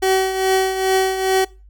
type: tone with tremolo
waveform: 30% pulse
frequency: 380 Hz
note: F#4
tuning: 46 cents sharp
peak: -10 dBFS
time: 0.02-1.45 s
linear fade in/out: 10 ms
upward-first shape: triangle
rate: 2.4 Hz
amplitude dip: 65%
effects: noise-tail reverb RT60 0.3 s tail -22 dB re dry + added 50 Hz sine -42 dBFS peak until 1.69 s